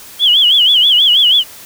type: tone with vibrato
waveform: sine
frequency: 3154 Hz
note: G7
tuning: 10 cents sharp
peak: -6 dBFS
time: 0.19-1.44 s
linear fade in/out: 50 ms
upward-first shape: sine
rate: 6.2 Hz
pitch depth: 160 cents each way
effects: white hiss -35 dBFS RMS until 1.65 s